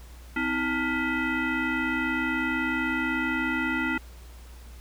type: tone with frequency modulation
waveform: sine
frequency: 830.6 Hz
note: G#5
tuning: in tune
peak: -24 dBFS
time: 0.36-3.98 s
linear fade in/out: 5 ms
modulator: 575 Hz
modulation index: 2.6
effects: added 60 Hz sine -43 dBFS peak until 4.8 s + pink hiss -53 dBFS RMS until 4.8 s